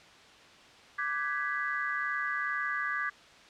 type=chord; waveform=sine; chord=G# half-diminished seventh; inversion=second; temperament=equal with one note detuned; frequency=1174.7 / 1519 / 1661.2 / 1975.5 Hz; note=D6 / F#6 / G#6 / B6; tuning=0 / +45 / 0 / 0 cents; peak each=-35 / -38 / -33 / -37 dBFS; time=0.98-3.1 s; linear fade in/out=10 ms; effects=white hiss -54 dBFS RMS until 3.49 s + low-pass 4000 Hz 12 dB/octave